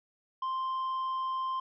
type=tone with tanh clipping; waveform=triangle; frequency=1046.5 Hz; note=C6; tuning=in tune; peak=-31 dBFS; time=0.42-1.6 s; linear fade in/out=5 ms; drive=8 dB; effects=none